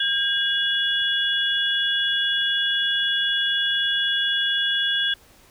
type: tone cluster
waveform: sine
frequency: 1608 / 2895 / 3384 Hz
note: G6 / F#7 / G#7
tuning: +44 / -38 / +32 cents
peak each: -24 / -28 / -22 dBFS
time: 0-5.14 s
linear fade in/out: 5 ms
effects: pink hiss -53 dBFS RMS until 5.5 s